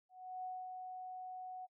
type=tone with ADSR envelope; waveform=sine; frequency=740 Hz; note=F#5; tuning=in tune; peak=-40 dBFS; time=0.09-1.67 s; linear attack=350 ms; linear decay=230 ms; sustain=-4 dB; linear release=27 ms; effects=noise-tail reverb RT60 0.1 s tail -23 dB re dry